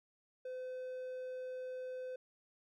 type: tone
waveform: triangle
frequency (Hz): 510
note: C5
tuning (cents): -44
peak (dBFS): -39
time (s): 0.45-2.16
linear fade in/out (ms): 5
effects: none